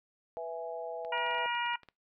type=chord; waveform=sine; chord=E major; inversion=second; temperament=equal; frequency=493.9 / 659.3 / 830.6 Hz; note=B4 / E5 / G#5; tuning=0 / 0 / 0 cents; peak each=-40 / -38 / -43 dBFS; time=0.37-1.46 s; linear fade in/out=0 ms
type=clicks; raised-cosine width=0.3 ms; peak=-36 dBFS; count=11; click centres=1.049 / 1.179 / 1.265 / 1.31 / 1.347 / 1.383 / 1.551 / 1.662 / 1.736 / 1.833 / 1.887 s
type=harmonic tone; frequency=477.1 Hz; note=A#4; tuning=40 cents sharp; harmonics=2 / 3 / 4 / 5 / 6; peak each=-32 / -37 / -39 / -39 / -39 dBFS; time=1.12-1.76 s; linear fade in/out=5 ms
effects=noise-tail reverb RT60 0.2 s tail -22 dB re dry